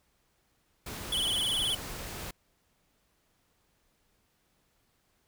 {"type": "noise", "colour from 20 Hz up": "pink", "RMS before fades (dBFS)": -40, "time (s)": [0.86, 2.31], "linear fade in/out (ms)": 5}
{"type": "tone with vibrato", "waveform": "square", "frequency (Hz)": 3200, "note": "G7", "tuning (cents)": 35, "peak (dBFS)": -28, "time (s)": [1.12, 1.75], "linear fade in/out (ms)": 5, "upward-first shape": "sine", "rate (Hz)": 19, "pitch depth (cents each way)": 130}
{"effects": ["pink hiss -72 dBFS RMS until 5.27 s"]}